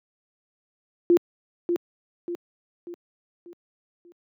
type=tone with echo; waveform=sine; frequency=346.8 Hz; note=F4; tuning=12 cents flat; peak=-13 dBFS; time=1.1-1.17 s; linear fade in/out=0 ms; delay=590 ms; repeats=5; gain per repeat=-7 dB; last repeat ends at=4.12 s; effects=high-pass 200 Hz 12 dB/octave